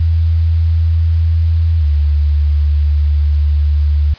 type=tone with pitch glide; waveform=sine; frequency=81.9 to 73.81 Hz; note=E2 to D2; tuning=-11 to +9 cents; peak=-9 dBFS; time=0-4.14 s; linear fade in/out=5 ms; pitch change=-180 cents; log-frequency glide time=1.79-1.85 s; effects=white hiss -39 dBFS RMS until 4.18 s + resampled to 11025 Hz